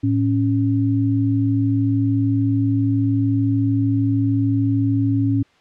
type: tone pair together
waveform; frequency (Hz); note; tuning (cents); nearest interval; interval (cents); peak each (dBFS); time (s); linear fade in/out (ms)
sine; 109.9 / 276.6; A2 / C#4; -2 / -4; octave + major third; 1598; -18; 0.03-5.43; 10
effects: white hiss -55 dBFS RMS until 5.6 s + low-pass 3000 Hz 12 dB/octave